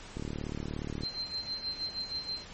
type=click train; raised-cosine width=3 ms; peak=-23 dBFS; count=33; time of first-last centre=0.17-1.035 s; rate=37 Hz
type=tone with tremolo; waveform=sine; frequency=4132 Hz; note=C8; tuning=22 cents flat; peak=-31 dBFS; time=1.01-2.45 s; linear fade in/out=50 ms; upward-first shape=sine; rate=6.3 Hz; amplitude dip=75%
effects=pink hiss -48 dBFS RMS until 2.53 s + MP3 32 kbps